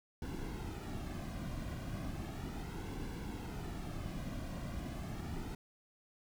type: noise with flanger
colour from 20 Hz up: brown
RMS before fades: -42 dBFS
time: 0.22-5.55 s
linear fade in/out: 2 ms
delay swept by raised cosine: 1.6 to 2.32 ms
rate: 0.35 Hz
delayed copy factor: -0.6
effects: none